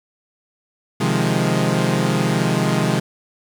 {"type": "chord", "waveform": "sawtooth", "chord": "F minor seventh", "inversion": "second", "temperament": "equal", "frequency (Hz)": [130.81, 155.56, 174.61, 207.7], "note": ["C3", "Eb3", "F3", "Ab3"], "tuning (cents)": [0, 0, 0, 0], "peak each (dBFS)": -18, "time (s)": [1, 3], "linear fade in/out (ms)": 10, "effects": ["low-pass 10000 Hz 12 dB/octave", "7-bit"]}